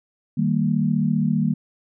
sine chord, Eb major, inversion none, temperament equal with one note detuned, 155.56 / 196 / 231.1 Hz, Eb3 / G3 / Bb3, 0 / 0 / -15 cents, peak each -22 / -22 / -22 dBFS, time 0.37-1.54 s, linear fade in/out 10 ms, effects none

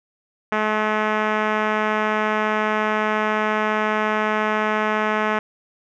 5% pulse tone with low-pass filter, 214.4 Hz, A3, 45 cents flat, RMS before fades -21 dBFS, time 0.52-5.39 s, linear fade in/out 2 ms, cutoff 1800 Hz, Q 0.82, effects none

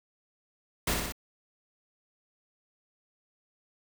pink noise with echo, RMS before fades -28 dBFS, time 0.87-0.94 s, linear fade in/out 5 ms, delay 61 ms, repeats 3, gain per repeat -3 dB, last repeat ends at 1.123 s, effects none

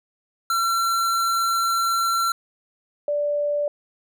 square / sine tone pair in turn, 1357 / 584.9 Hz, E6 / D5, +50 / -7 cents, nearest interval octave + minor third, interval 1457 cents, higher first, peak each -20 dBFS, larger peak neither, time 0.5-2.32 / 3.08-3.68 s, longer first, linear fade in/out 2 ms, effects none

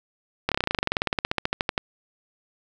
slowing click train, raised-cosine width 0.3 ms, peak -6 dBFS, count 26, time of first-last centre 0.49-1.779 s, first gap 27 ms, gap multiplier 1.05, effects none

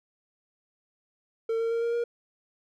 triangle tone with pitch steps, 453 / 457.7 / 462.5 / 467.4 / 472.2 Hz, A#4 / A#4 / A#4 / A#4 / A#4, -50 / -32 / -14 / +5 / +22 cents, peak -23 dBFS, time 1.49-2.04 s, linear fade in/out 5 ms, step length 110 ms, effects none

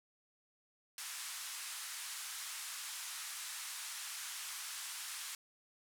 white band-pass noise, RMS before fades -45 dBFS, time 0.98-5.35 s, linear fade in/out 2 ms, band 1000 to 11000 Hz, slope 24 dB/octave, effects none

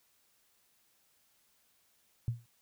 sine tone with exponential decay, 117.7 Hz, A#2, 17 cents sharp, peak -26 dBFS, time 2.28-2.46 s, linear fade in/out 0 ms, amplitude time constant 38 ms, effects white hiss -71 dBFS RMS until 2.61 s

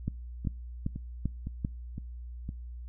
two click trains, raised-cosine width 5 ms, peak -24 / -17 dBFS, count 5 / 5, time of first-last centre 0.45-2.491 / 0.08-1.649 s, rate 1.96 / 2.55 Hz, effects noise-tail reverb RT60 0.4 s tail -26 dB re dry + added 60 Hz sine -39 dBFS peak until 2.88 s

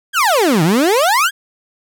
30% pulse exponential two-way sweep, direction down then up, 1691 to 149.7 to 1691 Hz, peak -8 dBFS, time 0.13-1.31 s, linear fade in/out 50 ms, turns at 0.63 s, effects none

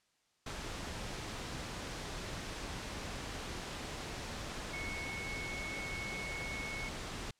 sine tone in noise, 2200 Hz, C#7, 14 cents flat, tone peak -41 dBFS, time 4.73-6.89 s, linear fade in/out 5 ms, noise pink, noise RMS -42 dBFS, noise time 0.46-7.31 s, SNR -2 dB, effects white hiss -75 dBFS RMS until 7.39 s + low-pass 7000 Hz 12 dB/octave

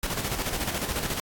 pink noise with tremolo, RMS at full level -28 dBFS, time 0.03-1.2 s, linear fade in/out 2 ms, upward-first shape square, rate 14 Hz, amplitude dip 50%, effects AAC 64 kbps

